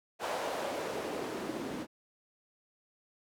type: noise with band-pass filter sweep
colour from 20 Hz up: white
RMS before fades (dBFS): -37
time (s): 0.19-1.87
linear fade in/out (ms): 50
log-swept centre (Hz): 680 to 260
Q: 1.7
effects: none